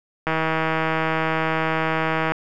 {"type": "click train", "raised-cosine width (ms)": 0.5, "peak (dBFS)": -7, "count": 329, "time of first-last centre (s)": [0.27, 2.32], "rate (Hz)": 160, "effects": []}